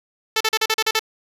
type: tone bursts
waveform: 5% pulse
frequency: 440 Hz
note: A4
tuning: in tune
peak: -5 dBFS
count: 8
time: 0.36-0.994 s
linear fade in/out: 5 ms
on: 46 ms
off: 38 ms
effects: low-pass 12000 Hz 12 dB/octave

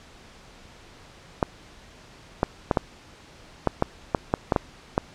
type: clicks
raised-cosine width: 1 ms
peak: -5 dBFS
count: 11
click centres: 1.428 / 2.431 / 2.712 / 2.772 / 3.673 / 3.824 / 4.148 / 4.339 / 4.522 / 4.562 / 4.979 s
effects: pink hiss -49 dBFS RMS until 5.14 s + low-pass 6000 Hz 12 dB/octave

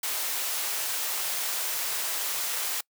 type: high-pass noise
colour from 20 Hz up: white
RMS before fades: -30 dBFS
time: 0.03-2.81 s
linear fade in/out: 5 ms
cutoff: 530 Hz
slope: 12 dB/octave
effects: noise-tail reverb RT60 0.1 s tail -26 dB re dry

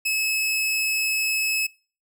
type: tone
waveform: sawtooth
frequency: 2587 Hz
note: E7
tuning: 33 cents flat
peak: -18 dBFS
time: 0.05-1.67 s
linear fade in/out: 10 ms
effects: noise-tail reverb RT60 0.4 s tail -25 dB re dry

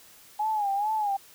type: tone with vibrato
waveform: sine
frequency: 830.6 Hz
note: G#5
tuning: in tune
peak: -24 dBFS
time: 0.39-1.17 s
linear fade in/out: 10 ms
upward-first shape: sine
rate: 2.3 Hz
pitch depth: 94 cents each way
effects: white hiss -53 dBFS RMS until 1.34 s

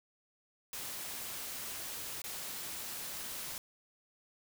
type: noise with dropouts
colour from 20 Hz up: white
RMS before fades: -42 dBFS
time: 0.73-3.58 s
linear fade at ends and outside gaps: 1 ms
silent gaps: 2.218-2.24 s
effects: none

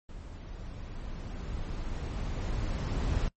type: noise with level ramp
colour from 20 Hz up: brown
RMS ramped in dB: -44 to -28 dBFS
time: 0.09-3.28 s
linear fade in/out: 2 ms
effects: noise-tail reverb RT60 0.1 s tail -22 dB re dry + MP3 32 kbps

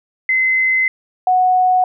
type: tone pair in turn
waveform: sine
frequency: 2052 / 736.9 Hz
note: C7 / F#5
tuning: -34 / -7 cents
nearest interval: octave + tritone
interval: 1773 cents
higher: first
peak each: -12 / -10 dBFS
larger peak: second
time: 0.29-0.88 / 1.27-1.84 s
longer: first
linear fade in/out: 2 ms
effects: none

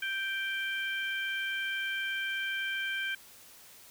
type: harmonic tone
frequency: 784 Hz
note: G5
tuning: in tune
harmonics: 2 / 3 / 4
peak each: -33 / -37 / -39 dBFS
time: 0.02-3.15 s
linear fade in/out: 5 ms
effects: white hiss -54 dBFS RMS until 3.9 s

